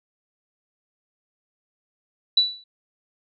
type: tone with exponential decay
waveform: sine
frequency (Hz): 3951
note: B7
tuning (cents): 0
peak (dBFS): -11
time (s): 2.37-2.64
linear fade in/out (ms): 5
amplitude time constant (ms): 58
effects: none